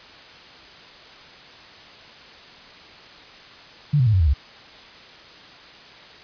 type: tone with pitch steps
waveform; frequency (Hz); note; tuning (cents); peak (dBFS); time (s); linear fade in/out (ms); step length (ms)
sine; 146.83 / 126.35 / 108.73 / 93.57 / 80.52 / 69.29; D3 / B2 / A2 / F#2 / E2 / C#2; 0 / +40 / -20 / +20 / -40 / 0; -14; 3.93-4.338; 10; 68
effects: white hiss -44 dBFS RMS until 6.23 s + resampled to 11025 Hz